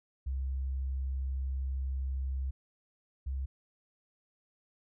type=tone pair in turn; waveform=sine; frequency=66.3 / 66.8 Hz; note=C2 / C2; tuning=+23 / +36 cents; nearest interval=unison; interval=13 cents; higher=second; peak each=-31 / -32 dBFS; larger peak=first; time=0.26-2.51 / 3.26-3.46 s; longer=first; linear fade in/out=10 ms; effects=none